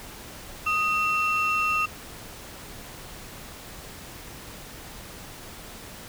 triangle ring-modulated tone, 1975.5 Hz, B6, in tune, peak -16 dBFS, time 0.66-1.86 s, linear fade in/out 10 ms, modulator 729 Hz, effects tanh soft clip ceiling -15 dBFS + pink hiss -42 dBFS RMS until 6.08 s

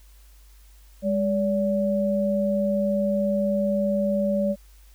sine tone pair together, 203.1 / 573.7 Hz, G#3 / D5, -38 / -41 cents, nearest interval octave + tritone, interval 1797 cents, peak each -23 dBFS, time 1.02-4.56 s, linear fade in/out 50 ms, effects added 50 Hz sine -48 dBFS peak until 4.94 s + white hiss -59 dBFS RMS until 4.94 s

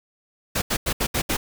pink noise bursts at uneven times, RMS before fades -23 dBFS, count 6, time 0.55-0.62 / 0.7-0.77 / 0.86-0.93 / 1-1.07 / 1.14-1.22 / 1.29-1.37 s, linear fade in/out 10 ms, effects none

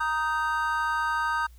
triangle chord, Eb major, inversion second, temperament just, 933.4 / 1244.5 / 1555.6 Hz, Bb5 / Eb6 / G6, +2 / 0 / -14 cents, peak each -27 dBFS, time 0-1.47 s, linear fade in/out 10 ms, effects added 60 Hz sine -47 dBFS peak until 1.58 s + white hiss -63 dBFS RMS until 1.58 s

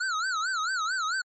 square tone with vibrato, 1396.9 Hz, F6, in tune, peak -27 dBFS, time 0-1.22 s, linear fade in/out 10 ms, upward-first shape sine, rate 4.5 Hz, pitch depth 190 cents each way, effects MP3 32 kbps

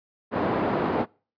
pink band-pass noise, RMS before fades -25 dBFS, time 0.31-1.06 s, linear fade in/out 50 ms, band 220 to 1000 Hz, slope 12 dB/octave, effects noise-tail reverb RT60 0.4 s tail -26 dB re dry + resampled to 11025 Hz

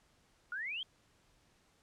sine exponential sweep, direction up, 1400 to 3290 Hz, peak -37 dBFS, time 0.52-0.83 s, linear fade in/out 2 ms, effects pink hiss -70 dBFS RMS until 1.82 s + low-pass 9000 Hz 12 dB/octave

